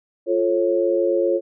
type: chord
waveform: sine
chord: F augmented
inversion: none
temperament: just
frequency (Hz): 349.2 / 436.5 / 545.7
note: F4 / A4 / C#5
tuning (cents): 0 / -14 / -27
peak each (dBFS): -20 / -23 / -20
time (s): 0.26-1.41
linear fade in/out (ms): 50
effects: none